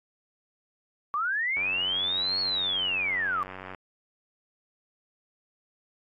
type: linear two-way sweep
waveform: sine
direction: up then down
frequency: 1124 to 4394 to 1124 Hz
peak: -25 dBFS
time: 1.14-3.43 s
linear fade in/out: 0 ms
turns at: 2.4 s
type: click train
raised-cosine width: 0.5 ms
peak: -25 dBFS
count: 205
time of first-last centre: 1.57-3.747 s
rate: 93.7 Hz
effects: AAC 48 kbps